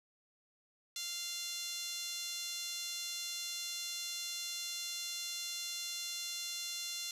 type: tone with high-pass filter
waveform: 15% pulse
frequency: 695 Hz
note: F5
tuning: 9 cents flat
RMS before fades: -41 dBFS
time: 0.96-7.11 s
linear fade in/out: 2 ms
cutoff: 4400 Hz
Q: 6.6
effects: resampled to 32000 Hz + 10-bit